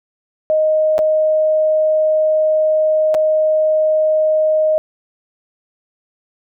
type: tone with dropouts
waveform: sine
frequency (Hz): 622.3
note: D#5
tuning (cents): 0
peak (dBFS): -11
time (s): 0.5-4.78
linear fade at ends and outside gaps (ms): 0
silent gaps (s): 0.981-0.99 / 3.143-3.148
effects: none